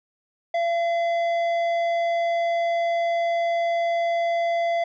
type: tone with tanh clipping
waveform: sine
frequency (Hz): 680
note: F5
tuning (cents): -46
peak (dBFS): -22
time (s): 0.54-4.84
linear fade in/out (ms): 5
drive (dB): 10
effects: none